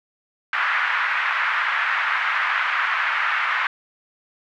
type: band-pass noise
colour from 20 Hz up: white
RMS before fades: -22 dBFS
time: 0.53-3.67 s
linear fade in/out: 2 ms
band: 1100 to 2000 Hz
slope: 24 dB/octave
effects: none